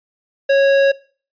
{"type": "tone with hard clipping", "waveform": "sine", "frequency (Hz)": 551, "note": "C#5", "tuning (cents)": -11, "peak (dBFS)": -12, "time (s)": [0.49, 0.92], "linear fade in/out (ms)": 10, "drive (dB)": 13, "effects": ["noise-tail reverb RT60 0.4 s tail -20 dB re dry", "resampled to 11025 Hz"]}